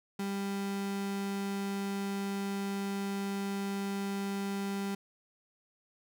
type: tone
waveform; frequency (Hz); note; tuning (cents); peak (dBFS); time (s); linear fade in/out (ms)
35% pulse; 198; G3; +18; -31; 0.19-4.95; 5
effects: none